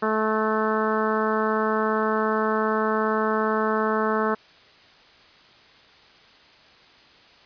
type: harmonic tone with a mistuned harmonic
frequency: 217.4 Hz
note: A3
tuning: 21 cents flat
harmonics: 1 / 2 / 3 / 4 / 5 / 6 / 7 / 8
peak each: -27 / -25 / -30 / -31 / -28 / -29 / -32 / -37 dBFS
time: 0.02-4.35 s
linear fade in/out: 10 ms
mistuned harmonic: 8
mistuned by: +19 cents
effects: white hiss -52 dBFS RMS until 7.45 s + resampled to 11025 Hz